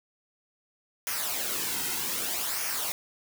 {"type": "noise with flanger", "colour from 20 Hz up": "white", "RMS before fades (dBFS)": -31, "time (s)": [1.07, 2.92], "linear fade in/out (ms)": 0, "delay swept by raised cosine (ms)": [0.25, 1.75], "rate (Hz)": 0.64, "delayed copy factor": -0.6, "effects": []}